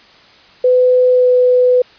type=tone with pitch glide; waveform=sine; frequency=503 to 499.5 Hz; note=B4 to B4; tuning=+32 to +20 cents; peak=-7 dBFS; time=0.64-1.82 s; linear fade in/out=5 ms; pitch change=-12 cents; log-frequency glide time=1.11-1.28 s; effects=white hiss -44 dBFS RMS until 1.98 s + resampled to 11025 Hz